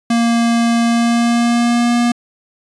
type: tone with pitch glide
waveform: square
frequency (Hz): 233.1 to 238.7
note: A#3 to A#3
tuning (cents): 0 to +41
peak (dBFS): -12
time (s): 0.1-2.12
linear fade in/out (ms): 5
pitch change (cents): +41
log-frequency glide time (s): 0.85-1.96
effects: resampled to 22050 Hz